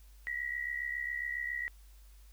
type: tone pair together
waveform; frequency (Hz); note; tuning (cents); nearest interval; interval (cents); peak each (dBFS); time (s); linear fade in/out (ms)
sine; 1908.2 / 1975.5; A#6 / B6; +40 / 0; minor second; 60; -36 / -38; 0.27-1.68; 0
effects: added 50 Hz sine -53 dBFS peak until 2.32 s + white hiss -66 dBFS RMS until 2.32 s